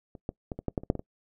clicks, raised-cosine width 2 ms, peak -30 / -18 / -20 / -23 / -15 / -14 / -27 / -9 / -20 / -24 dBFS, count 10, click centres 0.152 / 0.291 / 0.518 / 0.59 / 0.683 / 0.778 / 0.835 / 0.901 / 0.953 / 0.994 s, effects noise-tail reverb RT60 0.1 s tail -23 dB re dry

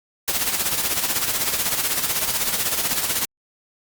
white noise with tremolo, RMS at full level -20 dBFS, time 0.28-3.25 s, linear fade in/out 0 ms, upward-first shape sine, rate 16 Hz, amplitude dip 60%, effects Opus 48 kbps

